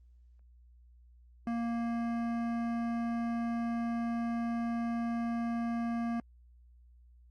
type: tone with hard clipping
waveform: sine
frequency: 233.4 Hz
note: A#3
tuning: 2 cents sharp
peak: -33 dBFS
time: 1.47-6.2 s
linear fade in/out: 2 ms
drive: 14 dB
effects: added 60 Hz sine -56 dBFS peak until 7.3 s + Opus 24 kbps